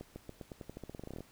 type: accelerating click train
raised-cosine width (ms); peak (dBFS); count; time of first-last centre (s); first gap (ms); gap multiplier
2; -30; 19; 0.01-1.206; 150; 0.89
effects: pink hiss -62 dBFS RMS until 1.31 s